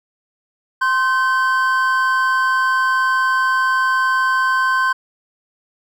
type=tone pair together; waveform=triangle; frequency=1046.5 / 1537.7 Hz; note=C6 / G6; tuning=0 / -34 cents; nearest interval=perfect fifth; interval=666 cents; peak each=-15 dBFS; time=0.81-4.93 s; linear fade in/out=10 ms; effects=none